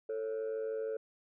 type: tone pair together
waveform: sine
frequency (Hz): 443.7 / 550.1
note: A4 / C#5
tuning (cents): +14 / -13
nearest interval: major third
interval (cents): 373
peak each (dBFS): -33 / -38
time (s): 0.09-0.97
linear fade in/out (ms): 5
effects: tanh soft clip ceiling -31 dBFS